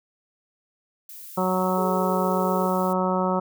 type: noise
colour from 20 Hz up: violet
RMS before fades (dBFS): -41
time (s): 1.09-2.93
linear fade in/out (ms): 2
type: harmonic tone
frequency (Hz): 185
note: F#3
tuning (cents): 0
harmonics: 1 / 2 / 3 / 4 / 5 / 6 / 7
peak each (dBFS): -25 / -29 / -27 / -31 / -28 / -32 / -30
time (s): 1.37-3.4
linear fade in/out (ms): 10
type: tone with vibrato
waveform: sine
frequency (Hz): 418.2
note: G#4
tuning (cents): +12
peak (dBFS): -30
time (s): 1.77-2.67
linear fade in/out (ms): 10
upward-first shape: sine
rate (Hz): 13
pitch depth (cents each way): 27
effects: none